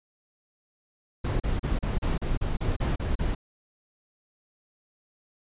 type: noise bursts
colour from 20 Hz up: brown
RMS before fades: -26 dBFS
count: 11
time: 1.24-3.35 s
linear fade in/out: 10 ms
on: 160 ms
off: 35 ms
effects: resampled to 8000 Hz